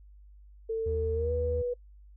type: tone with pitch glide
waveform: sine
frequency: 448.1 to 488.7 Hz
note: A4 to B4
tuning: +32 to -18 cents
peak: -28 dBFS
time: 0.69-1.74 s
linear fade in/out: 10 ms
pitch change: +150 cents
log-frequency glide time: 1.13-1.32 s
type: tone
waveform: triangle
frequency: 78.7 Hz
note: D#2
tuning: 20 cents sharp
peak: -29 dBFS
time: 0.86-1.62 s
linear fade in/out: 5 ms
effects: noise-tail reverb RT60 0.1 s tail -26 dB re dry + added 50 Hz sine -50 dBFS peak until 2.16 s